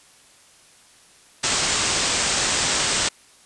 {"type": "low-pass noise", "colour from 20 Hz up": "white", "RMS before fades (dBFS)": -22, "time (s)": [1.43, 3.09], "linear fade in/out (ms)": 10, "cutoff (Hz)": 8600, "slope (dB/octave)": 96, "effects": ["white hiss -52 dBFS RMS until 3.45 s", "resampled to 24000 Hz"]}